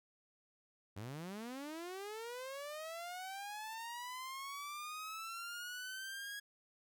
sawtooth linear sweep, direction up, 92.5 to 1661.2 Hz, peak -40 dBFS, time 0.96-6.4 s, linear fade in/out 10 ms, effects none

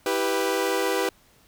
sawtooth chord, E minor, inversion none, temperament equal with one note detuned, 326.6 / 392 / 493.9 Hz, E4 / G4 / B4, -16 / 0 / 0 cents, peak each -26 / -22 / -22 dBFS, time 0.06-1.09 s, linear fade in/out 2 ms, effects pink hiss -58 dBFS RMS until 1.47 s

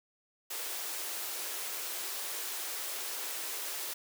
white high-pass noise, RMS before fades -38 dBFS, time 0.5-3.94 s, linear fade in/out 10 ms, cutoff 320 Hz, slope 48 dB/octave, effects none

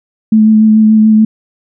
sine tone with vibrato, 217.2 Hz, A3, 22 cents flat, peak -3 dBFS, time 0.32-1.25 s, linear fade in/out 5 ms, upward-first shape sine, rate 6.9 Hz, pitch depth 16 cents each way, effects none

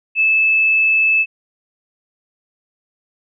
sine tone, 2617 Hz, E7, 13 cents flat, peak -11 dBFS, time 0.15-1.26 s, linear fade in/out 50 ms, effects none

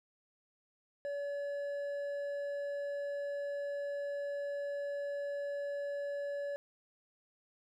sine tone with hard clipping, 570 Hz, C#5, 48 cents sharp, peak -37 dBFS, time 1.05-6.56 s, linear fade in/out 0 ms, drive 5 dB, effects none

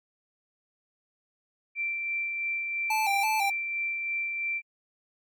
sine tone with tremolo, 2349 Hz, D7, in tune, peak -27 dBFS, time 1.75-4.62 s, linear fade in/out 50 ms, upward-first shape sine, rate 3 Hz, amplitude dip 30%
square tone with vibrato, 832 Hz, G#5, 3 cents sharp, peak -26 dBFS, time 2.9-3.5 s, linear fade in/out 5 ms, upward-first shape square, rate 3 Hz, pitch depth 78 cents each way
effects AAC 64 kbps

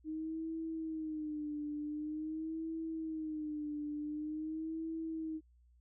sine tone with vibrato, 310 Hz, D#4, 6 cents flat, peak -37 dBFS, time 0.04-5.41 s, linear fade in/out 50 ms, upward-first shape sine, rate 0.46 Hz, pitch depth 78 cents each way, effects added 60 Hz sine -63 dBFS peak until 5.8 s

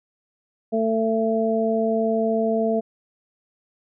harmonic tone, 223.2 Hz, A3, 25 cents sharp, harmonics 1 / 2 / 3, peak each -23 / -23 / -23 dBFS, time 0.72-2.81 s, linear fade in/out 20 ms, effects none

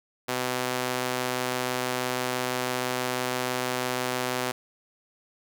sawtooth tone with high-pass filter, 126.1 Hz, B2, 36 cents sharp, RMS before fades -29 dBFS, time 0.28-4.52 s, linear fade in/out 10 ms, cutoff 380 Hz, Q 0.56, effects none

